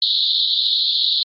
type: band-pass noise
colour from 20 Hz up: pink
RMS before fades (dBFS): -18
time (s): 0.02-1.23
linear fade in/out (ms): 2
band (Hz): 3500 to 4300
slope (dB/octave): 96
effects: MP3 32 kbps